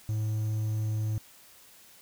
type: tone with quantisation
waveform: triangle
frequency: 108.3 Hz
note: A2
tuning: 27 cents flat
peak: -25 dBFS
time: 0.09-1.18 s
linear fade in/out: 0 ms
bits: 9
effects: white hiss -55 dBFS RMS until 2.01 s